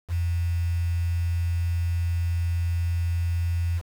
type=tone with quantisation; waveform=sine; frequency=85.7 Hz; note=F2; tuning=32 cents flat; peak=-22 dBFS; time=0.08-3.82 s; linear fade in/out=50 ms; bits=7; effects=none